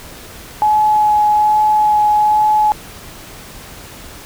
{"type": "tone with vibrato", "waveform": "sine", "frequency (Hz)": 847, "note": "G#5", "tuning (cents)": 34, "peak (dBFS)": -9, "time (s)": [0.62, 2.72], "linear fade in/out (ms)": 0, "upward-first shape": "sine", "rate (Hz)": 1.2, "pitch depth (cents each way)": 11, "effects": ["pink hiss -35 dBFS RMS until 4.25 s"]}